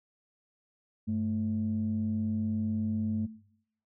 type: tone pair together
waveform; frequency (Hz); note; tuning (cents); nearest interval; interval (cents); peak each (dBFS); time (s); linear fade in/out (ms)
sine; 98 / 218.1; G2 / A3; 0 / -15; octave + major second; 1385; -33 / -28; 1.07-3.27; 20
effects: noise-tail reverb RT60 0.7 s tail -19 dB re dry + tanh soft clip ceiling -22 dBFS